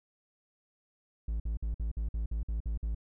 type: tone bursts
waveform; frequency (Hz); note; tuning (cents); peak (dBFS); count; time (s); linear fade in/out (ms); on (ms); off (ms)
triangle; 55; A1; 0; -28; 10; 1.28-2.948; 5; 120; 52
effects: none